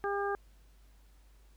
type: harmonic tone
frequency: 401.6 Hz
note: G4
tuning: 42 cents sharp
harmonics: 1 / 2 / 3 / 4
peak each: -33 / -36 / -38 / -39 dBFS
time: 0.04-0.35 s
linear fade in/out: 0 ms
effects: added 50 Hz sine -57 dBFS peak until 1.56 s + pink hiss -69 dBFS RMS until 1.56 s